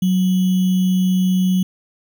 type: tone with sample-and-hold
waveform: sine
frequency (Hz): 185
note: F#3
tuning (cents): 0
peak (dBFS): -13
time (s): 0.02-1.63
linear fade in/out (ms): 5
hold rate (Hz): 3150
effects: none